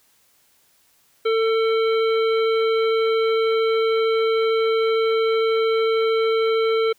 harmonic tone with a mistuned harmonic, 447.8 Hz, A4, 30 cents sharp, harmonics 1 / 3 / 5 / 7 / 9, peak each -17 / -27 / -31 / -34 / -36 dBFS, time 1.25-6.93 s, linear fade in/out 10 ms, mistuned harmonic 9, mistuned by -19 cents, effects white hiss -60 dBFS RMS until 6.98 s

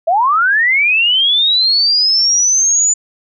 sine linear sweep, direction up, 625 to 7040 Hz, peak -9 dBFS, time 0.07-2.94 s, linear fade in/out 10 ms, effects none

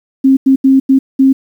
sine tone bursts at uneven times, 267.5 Hz, C4, 38 cents sharp, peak -4 dBFS, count 5, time 0.24-0.37 / 0.46-0.56 / 0.64-0.8 / 0.89-0.99 / 1.19-1.33 s, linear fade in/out 10 ms, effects 7-bit

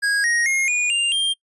square tone with pitch steps, 1643 / 1876.4 / 2143 / 2448 / 2795 / 3192 Hz, G#6 / A#6 / C7 / D#7 / F7 / G7, -19 / +11 / +41 / -29 / +1 / +31 cents, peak -18 dBFS, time 0.02-1.34 s, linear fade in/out 20 ms, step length 220 ms, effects noise-tail reverb RT60 0.1 s tail -24 dB re dry + resampled to 24000 Hz

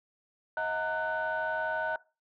sine tone cluster, 633 / 725 / 917 / 1491 Hz, D#5 / F#5 / A#5 / F#6, +30 / -35 / -29 / +13 cents, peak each -33 / -39 / -34 / -31 dBFS, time 0.57-1.96 s, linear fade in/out 2 ms, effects noise-tail reverb RT60 0.3 s tail -20 dB re dry + tanh soft clip ceiling -23 dBFS

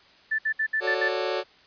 sine tone bursts, 1760 Hz, A6, in tune, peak -22 dBFS, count 6, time 0.31-1.087 s, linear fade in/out 10 ms, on 77 ms, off 63 ms
sawtooth chord, D major seventh, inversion first, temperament just, 367.1 / 440.5 / 550.6 / 587.3 Hz, F#4 / A4 / C#5 / D5, -14 / +2 / -12 / 0 cents, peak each -26 / -27 / -26 / -28 dBFS, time 0.8-1.44 s, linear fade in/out 50 ms
effects white hiss -55 dBFS RMS until 1.66 s + resampled to 11025 Hz

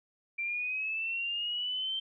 sine linear sweep, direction up, 2349 to 3136 Hz, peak -31 dBFS, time 0.38-2 s, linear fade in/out 10 ms, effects none

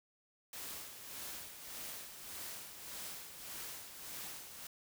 white noise with tremolo, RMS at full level -45 dBFS, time 0.53-4.67 s, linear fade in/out 2 ms, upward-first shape sine, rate 1.7 Hz, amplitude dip 55%, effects none

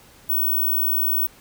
sine tone, 15780 Hz, B9, 3 cents flat, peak -18 dBFS, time 0.29-1.27 s, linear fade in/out 10 ms, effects pink hiss -50 dBFS RMS until 1.4 s

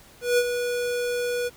square tone with ADSR envelope, 486.5 Hz, B4, 26 cents flat, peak -17 dBFS, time 0.21-1.5 s, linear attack 170 ms, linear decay 51 ms, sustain -8 dB, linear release 29 ms, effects pink hiss -51 dBFS RMS until 1.56 s

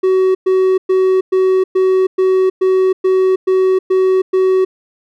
triangle tone bursts, 375.9 Hz, F#4, 27 cents sharp, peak -7 dBFS, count 11, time 0.03-4.65 s, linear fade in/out 10 ms, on 320 ms, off 110 ms, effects none

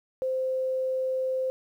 sine tone, 520 Hz, C5, 11 cents flat, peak -25 dBFS, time 0.22-1.5 s, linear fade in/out 0 ms, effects 10-bit

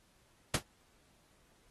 pink noise with exponential decay, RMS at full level -24 dBFS, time 0.54-0.63 s, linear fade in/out 5 ms, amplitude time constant 18 ms, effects pink hiss -69 dBFS RMS until 1.7 s + AAC 32 kbps

